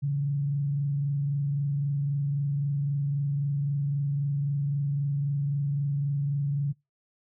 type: tone with frequency modulation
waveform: sine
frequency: 141.9 Hz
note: C#3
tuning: 41 cents sharp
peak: -24 dBFS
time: 0.02-6.73 s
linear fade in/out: 20 ms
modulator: 23.8 Hz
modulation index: 0.25
effects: noise-tail reverb RT60 0.2 s tail -23 dB re dry